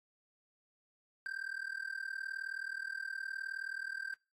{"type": "tone with amplitude modulation", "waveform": "triangle", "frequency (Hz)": 1572, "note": "G6", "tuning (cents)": 4, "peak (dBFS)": -33, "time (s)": [1.26, 4.14], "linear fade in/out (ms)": 0, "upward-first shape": "sine", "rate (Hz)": 39.1, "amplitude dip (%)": 90, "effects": ["noise-tail reverb RT60 0.3 s tail -24 dB re dry", "AAC 48 kbps"]}